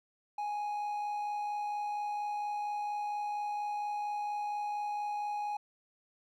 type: tone with amplitude modulation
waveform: triangle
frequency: 830.6 Hz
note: G#5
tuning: in tune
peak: -30 dBFS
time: 0.38-5.57 s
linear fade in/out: 5 ms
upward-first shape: sine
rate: 64.3 Hz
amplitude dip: 25%
effects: none